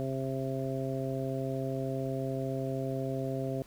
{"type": "harmonic tone", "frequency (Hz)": 133.2, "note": "C3", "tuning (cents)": 31, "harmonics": [1, 2, 3, 4, 5], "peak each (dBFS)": [-35, -37, -38, -39, -39], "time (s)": [0, 3.62], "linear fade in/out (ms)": 0, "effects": ["added 50 Hz sine -60 dBFS peak until 3.66 s", "pink hiss -57 dBFS RMS until 3.66 s"]}